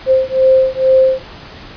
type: beating tone pair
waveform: sine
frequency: 523.3 / 525.5 Hz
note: C5 / C5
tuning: 0 / +7 cents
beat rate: 2.2 Hz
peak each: -11 dBFS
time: 0.06-1.23 s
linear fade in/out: 50 ms
effects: pink hiss -34 dBFS RMS until 1.76 s + resampled to 11025 Hz